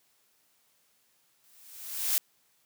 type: noise with exponential growth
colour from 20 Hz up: blue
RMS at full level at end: -24 dBFS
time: 1.44-2.18 s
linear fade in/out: 0 ms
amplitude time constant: 160 ms
effects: white hiss -69 dBFS RMS until 2.65 s + high-pass 100 Hz 12 dB/octave